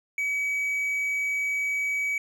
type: tone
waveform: triangle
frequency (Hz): 2275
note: C#7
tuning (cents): +44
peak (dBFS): -23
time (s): 0.18-2.18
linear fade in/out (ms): 2
effects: none